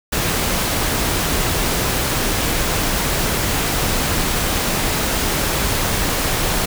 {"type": "noise", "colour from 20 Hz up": "pink", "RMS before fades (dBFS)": -19, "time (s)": [0.12, 6.66], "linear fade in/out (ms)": 10, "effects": []}